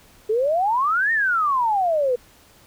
sine exponential two-way sweep, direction up then down, 415.3 to 1864.7 to 477.8 Hz, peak -17 dBFS, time 0.29-2.16 s, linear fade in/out 10 ms, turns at 1.12 s, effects pink hiss -52 dBFS RMS until 2.66 s

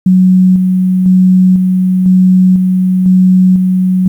sine tone with tremolo, 185 Hz, F#3, in tune, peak -3 dBFS, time 0.06-4.08 s, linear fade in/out 5 ms, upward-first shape square, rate 1 Hz, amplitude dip 35%, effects 7-bit

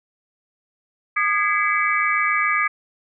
sine tone cluster, 1220 / 1660 / 2021 / 2128 / 2292 Hz, D#6 / G#6 / B6 / C7 / D7, -34 / -1 / +39 / +29 / -43 cents, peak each -21 / -25 / -24 / -29 / -23 dBFS, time 1.16-2.68 s, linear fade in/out 10 ms, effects none

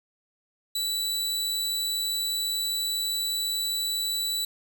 sawtooth tone, 3951 Hz, B7, in tune, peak -23 dBFS, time 0.75-4.45 s, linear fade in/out 5 ms, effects none

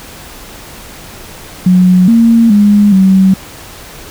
sine tone with pitch steps, 182.4 / 230.2 / 205.9 / 190.4 Hz, F#3 / A#3 / G#3 / F#3, -24 / -22 / -15 / +50 cents, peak -3 dBFS, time 1.66-3.34 s, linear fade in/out 5 ms, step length 420 ms, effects pink hiss -31 dBFS RMS until 4.1 s

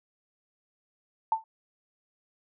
sine tone with exponential decay, 889 Hz, A5, 18 cents sharp, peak -18 dBFS, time 1.32-1.44 s, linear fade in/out 2 ms, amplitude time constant 26 ms, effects none

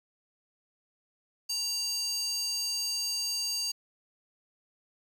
square tone with high-pass filter, 932.3 Hz, A#5, in tune, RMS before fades -32 dBFS, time 1.49-3.72 s, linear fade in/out 10 ms, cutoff 5200 Hz, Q 9, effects 10-bit

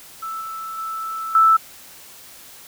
sine tone with level steps, 1318.5 Hz, E6, in tune, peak -26 / -28 / -25 / -10 dBFS, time 0.22-1.57 s, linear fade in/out 10 ms, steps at 0.41 / 0.78 / 1.35 s, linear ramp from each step 2 ms, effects white hiss -43 dBFS RMS until 2.67 s

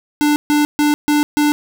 square tone bursts, 295.8 Hz, D4, 13 cents sharp, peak -12 dBFS, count 5, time 0.21-1.52 s, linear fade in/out 0 ms, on 150 ms, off 140 ms, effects none

